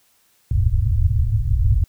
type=low-pass noise; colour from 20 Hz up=white; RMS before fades=-17 dBFS; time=0.51-1.84 s; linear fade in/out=2 ms; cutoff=120 Hz; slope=96 dB/octave; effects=white hiss -60 dBFS RMS until 1.88 s